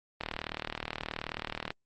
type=click train; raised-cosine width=0.3 ms; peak=-17 dBFS; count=59; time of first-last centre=0.21-1.705 s; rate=38.8 Hz; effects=Opus 24 kbps